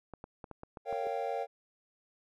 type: clicks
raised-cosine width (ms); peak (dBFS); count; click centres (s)
1; -30; 7; 0.137 / 0.241 / 0.442 / 0.513 / 0.634 / 0.772 / 0.927
type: chord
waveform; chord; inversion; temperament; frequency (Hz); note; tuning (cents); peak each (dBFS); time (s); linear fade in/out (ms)
triangle; G half-diminished seventh; first; equal with one note detuned; 462.1 / 554.4 / 698.5 / 784; Bb4 / Db5 / F5 / G5; -15 / 0 / 0 / 0; -36; 0.85-1.47; 50
type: tone with exponential growth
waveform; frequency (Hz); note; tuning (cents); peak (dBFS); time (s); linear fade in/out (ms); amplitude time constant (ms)
sine; 422.2; G#4; +29; -36; 0.96-1.07; 0; 22
effects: none